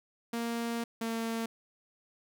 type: tone pair in turn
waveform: sawtooth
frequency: 233.1 / 227.5 Hz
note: A#3 / A#3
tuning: 0 / -42 cents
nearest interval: unison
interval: 42 cents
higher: first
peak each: -28 dBFS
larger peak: neither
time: 0.33-0.84 / 1.01-1.46 s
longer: first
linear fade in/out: 5 ms
effects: none